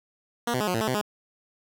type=tone with pitch steps; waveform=10% pulse; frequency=237.6 / 126.6 / 210.6 / 180.8 / 113 / 218 / 127.8 / 208.7 Hz; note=A#3 / B2 / G#3 / F#3 / A2 / A3 / C3 / G#3; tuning=+33 / +43 / +24 / -40 / +47 / -16 / -40 / +9 cents; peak=-16 dBFS; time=0.47-1.014 s; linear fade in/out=5 ms; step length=68 ms; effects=none